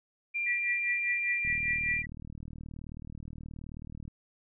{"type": "tone", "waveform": "sine", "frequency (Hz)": 2383, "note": "D7", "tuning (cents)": 25, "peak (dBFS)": -29, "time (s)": [0.34, 2.03], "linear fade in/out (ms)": 20}
{"type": "tone with tremolo", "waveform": "sine", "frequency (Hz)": 1949, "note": "B6", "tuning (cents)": -23, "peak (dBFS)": -27, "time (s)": [0.46, 2.06], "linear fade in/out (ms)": 10, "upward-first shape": "triangle", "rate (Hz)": 5, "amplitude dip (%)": 100}
{"type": "click train", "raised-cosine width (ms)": 5, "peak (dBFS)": -31, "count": 103, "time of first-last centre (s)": [1.45, 4.079], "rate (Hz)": 38.8}
{"effects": []}